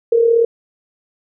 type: tone with amplitude modulation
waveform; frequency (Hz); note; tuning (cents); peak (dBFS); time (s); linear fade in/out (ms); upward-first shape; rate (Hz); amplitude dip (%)
sine; 463.1; A#4; -11; -7; 0.12-0.45; 5; sine; 37.5; 55
effects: none